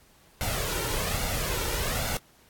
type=noise with flanger; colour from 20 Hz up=pink; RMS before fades=-29 dBFS; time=0.41-2.17 s; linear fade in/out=0 ms; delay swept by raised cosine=1.4 to 2.19 ms; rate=1.2 Hz; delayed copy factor=+0.6; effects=pink hiss -59 dBFS RMS until 2.49 s + AAC 64 kbps